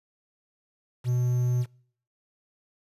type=tone with quantisation; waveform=triangle; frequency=123.47 Hz; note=B2; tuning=in tune; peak=-20 dBFS; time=1.04-1.66 s; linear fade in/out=50 ms; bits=8; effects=noise-tail reverb RT60 0.6 s tail -25 dB re dry + resampled to 32000 Hz